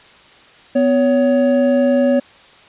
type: tone pair together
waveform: triangle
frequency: 250 / 561.2 Hz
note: B3 / C#5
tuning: +21 / +21 cents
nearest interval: octave + major second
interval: 1400 cents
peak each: -12 dBFS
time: 0.75-2.2 s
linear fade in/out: 10 ms
effects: white hiss -45 dBFS RMS until 2.68 s + resampled to 8000 Hz